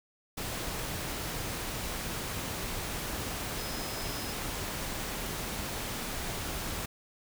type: tone in noise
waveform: sine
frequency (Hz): 5100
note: D#8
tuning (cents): +42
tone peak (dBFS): -44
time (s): 3.58-4.33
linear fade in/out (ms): 10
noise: pink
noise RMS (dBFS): -36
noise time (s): 0.37-6.86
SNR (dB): -11
effects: none